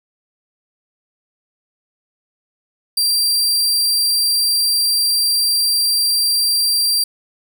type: tone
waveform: sawtooth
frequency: 4719 Hz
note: D8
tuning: 7 cents sharp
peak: -11 dBFS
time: 2.97-7.04 s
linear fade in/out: 5 ms
effects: none